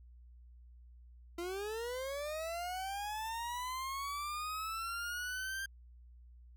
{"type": "linear sweep", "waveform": "40% pulse", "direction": "up", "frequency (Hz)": [337.2, 1593], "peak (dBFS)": -37, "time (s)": [1.38, 5.66], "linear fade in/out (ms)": 5, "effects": ["added 60 Hz sine -54 dBFS peak until 6.56 s"]}